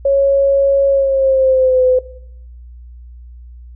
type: tone with pitch glide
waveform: sine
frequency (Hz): 552 to 509.1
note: C#5 to C5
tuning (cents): -7 to -47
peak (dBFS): -9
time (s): 0.05-1.99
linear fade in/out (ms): 5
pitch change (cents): -140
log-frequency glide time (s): 0.88-1.83
effects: noise-tail reverb RT60 0.7 s tail -17 dB re dry + added 60 Hz sine -33 dBFS peak until 3.75 s